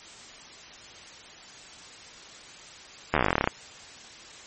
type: slowing click train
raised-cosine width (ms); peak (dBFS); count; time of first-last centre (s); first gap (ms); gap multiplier
0.5; -6; 17; 3.14-3.475; 12; 1.07
effects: white hiss -46 dBFS RMS until 4.46 s + MP3 32 kbps